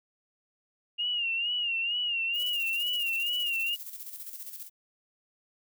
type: tone with vibrato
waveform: sine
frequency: 2818 Hz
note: F7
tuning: 15 cents sharp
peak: -27 dBFS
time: 0.98-3.76 s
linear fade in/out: 20 ms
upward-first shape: sine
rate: 2.2 Hz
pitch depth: 81 cents each way
type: noise with tremolo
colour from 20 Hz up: violet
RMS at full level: -40 dBFS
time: 2.33-4.7 s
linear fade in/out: 50 ms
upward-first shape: square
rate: 15 Hz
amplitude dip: 55%
effects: none